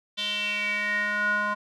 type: tone with band-pass filter sweep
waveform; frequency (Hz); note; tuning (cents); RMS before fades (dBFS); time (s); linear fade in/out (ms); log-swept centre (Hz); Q
square; 207.7; G#3; 0; -27; 0.17-1.55; 20; 3400 to 1200; 6.6
effects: none